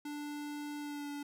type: tone with pitch glide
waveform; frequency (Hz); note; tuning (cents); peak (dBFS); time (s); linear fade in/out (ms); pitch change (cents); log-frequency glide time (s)
square; 293.7 to 288.3; D4 to D4; 0 to -32; -40; 0.05-1.23; 5; -32; 0.8-1.09
effects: none